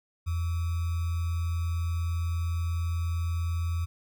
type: tone with sample-and-hold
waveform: sine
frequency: 84.3 Hz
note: E2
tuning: 39 cents sharp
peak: -26 dBFS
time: 0.26-3.86 s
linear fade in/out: 20 ms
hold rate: 1225 Hz
effects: none